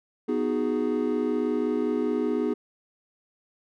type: chord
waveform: triangle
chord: G# minor seventh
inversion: first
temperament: equal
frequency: 246.9 / 311.1 / 370 / 415.3 Hz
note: B3 / D#4 / F#4 / G#4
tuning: 0 / 0 / 0 / 0 cents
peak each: -26 / -27 / -30 / -26 dBFS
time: 0.28-2.54 s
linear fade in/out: 10 ms
effects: none